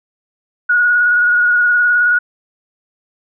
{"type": "tone with vibrato", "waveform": "sine", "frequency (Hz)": 1450, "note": "F#6", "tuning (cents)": -35, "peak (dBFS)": -9, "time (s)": [0.69, 2.19], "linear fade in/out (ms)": 10, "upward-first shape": "square", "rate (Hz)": 19, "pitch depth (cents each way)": 20, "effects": []}